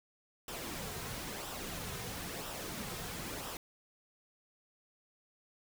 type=noise with flanger; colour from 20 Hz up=pink; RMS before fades=-42 dBFS; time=0.48-3.57 s; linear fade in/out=2 ms; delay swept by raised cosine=0.45 to 3.55 ms; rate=1 Hz; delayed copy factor=-0.5; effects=none